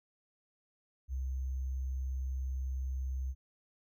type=tone with sample-and-hold; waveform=sine; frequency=65.5 Hz; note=C2; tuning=2 cents sharp; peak=-33 dBFS; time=1.08-3.35 s; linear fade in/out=50 ms; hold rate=6300 Hz; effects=none